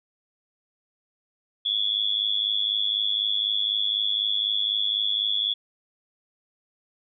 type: tone with amplitude modulation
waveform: sine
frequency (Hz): 3404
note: G#7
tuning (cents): +42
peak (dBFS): -18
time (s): 1.65-5.54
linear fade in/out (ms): 10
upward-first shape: sine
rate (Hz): 104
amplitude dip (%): 90
effects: none